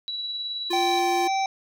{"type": "tone with tremolo", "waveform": "sine", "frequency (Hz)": 3922, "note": "B7", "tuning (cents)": -13, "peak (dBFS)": -27, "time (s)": [0.08, 0.99], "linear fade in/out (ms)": 0, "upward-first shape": "sine", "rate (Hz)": 19, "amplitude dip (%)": 30}
{"type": "tone", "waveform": "square", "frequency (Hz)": 349.2, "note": "F4", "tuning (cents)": 0, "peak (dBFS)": -26, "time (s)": [0.7, 1.28], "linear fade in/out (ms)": 10}
{"type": "harmonic tone", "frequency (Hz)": 775, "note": "G5", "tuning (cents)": -20, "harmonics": [1, 3, 5, 7, 8], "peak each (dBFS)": [-22, -32, -36, -39, -40], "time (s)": [0.73, 1.46], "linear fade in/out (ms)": 2}
{"effects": []}